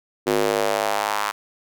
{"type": "tone with high-pass filter sweep", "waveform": "square", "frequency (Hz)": 51.91, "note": "G#1", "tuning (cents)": 0, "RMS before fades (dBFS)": -22, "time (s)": [0.26, 1.32], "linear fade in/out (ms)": 20, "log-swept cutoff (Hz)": [350, 1100], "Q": 2.3, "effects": []}